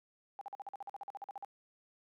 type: tone bursts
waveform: sine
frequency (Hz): 800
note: G5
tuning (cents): +35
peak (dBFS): -40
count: 16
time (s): 0.39-1.447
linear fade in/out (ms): 0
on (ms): 22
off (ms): 47
effects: high-pass 400 Hz 12 dB/octave